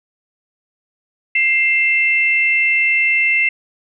sine tone pair together, 2100 / 2669 Hz, C7 / E7, +6 / +21 cents, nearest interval major third, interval 415 cents, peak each -14 / -16 dBFS, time 1.35-3.49 s, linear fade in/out 5 ms, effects none

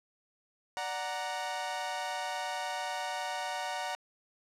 sawtooth chord, D augmented, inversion none, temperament equal, 587.3 / 740 / 932.3 Hz, D5 / F#5 / A#5, 0 / 0 / 0 cents, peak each -38 / -33 / -34 dBFS, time 0.77-3.95 s, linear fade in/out 0 ms, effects low-pass 8000 Hz 12 dB/octave + 11-bit

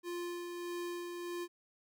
square tone with tremolo, 349.2 Hz, F4, in tune, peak -38 dBFS, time 0.03-1.48 s, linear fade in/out 50 ms, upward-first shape sine, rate 1.6 Hz, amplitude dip 35%, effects none

